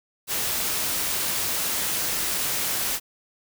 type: noise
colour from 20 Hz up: white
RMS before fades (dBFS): -26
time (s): 0.27-3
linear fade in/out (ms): 50
effects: none